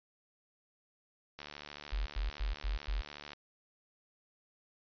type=click train; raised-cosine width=0.2 ms; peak=-27 dBFS; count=144; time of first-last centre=1.39-3.333 s; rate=73.6 Hz
type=tone bursts; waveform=sine; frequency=45.97 Hz; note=F#1; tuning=10 cents flat; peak=-31 dBFS; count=5; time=1.92-3.016 s; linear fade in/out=10 ms; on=140 ms; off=99 ms
effects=resampled to 11025 Hz